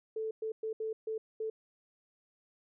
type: tone bursts at uneven times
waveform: sine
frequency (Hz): 440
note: A4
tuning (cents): 0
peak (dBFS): -33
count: 6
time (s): 0.16-0.31 / 0.42-0.52 / 0.63-0.73 / 0.8-0.93 / 1.07-1.18 / 1.4-1.5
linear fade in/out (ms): 5
effects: none